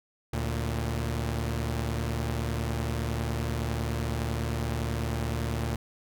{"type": "tone pair together", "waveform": "sawtooth", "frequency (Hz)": [73.42, 115.08], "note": ["D2", "A#2"], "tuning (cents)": [0, -22], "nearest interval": "minor sixth", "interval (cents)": 778, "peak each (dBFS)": -27, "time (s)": [0.33, 5.76], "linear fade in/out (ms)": 5, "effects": []}